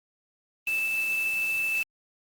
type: tone in noise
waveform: sine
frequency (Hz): 2637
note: E7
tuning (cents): 0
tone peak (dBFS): -24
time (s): 0.67-1.83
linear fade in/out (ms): 2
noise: white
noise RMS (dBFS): -40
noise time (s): 0.67-1.83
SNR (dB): +13
effects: Opus 24 kbps